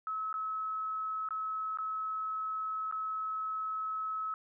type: tone with dropouts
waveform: sine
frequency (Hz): 1291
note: E6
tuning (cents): -37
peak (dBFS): -33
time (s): 0.07-4.34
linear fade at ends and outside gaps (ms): 1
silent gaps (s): 0.328-0.34 / 1.288-1.307 / 1.773-1.786 / 2.913-2.924
effects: none